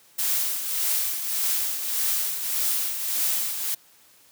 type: noise with tremolo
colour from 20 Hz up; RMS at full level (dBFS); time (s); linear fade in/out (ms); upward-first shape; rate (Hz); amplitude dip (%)
blue; -23; 0.18-3.75; 10; triangle; 1.7; 60
effects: white hiss -56 dBFS RMS until 4.31 s + high-pass 80 Hz 12 dB/octave